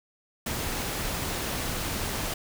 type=noise; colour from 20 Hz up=pink; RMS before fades=-31 dBFS; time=0.46-2.34 s; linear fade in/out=5 ms; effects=none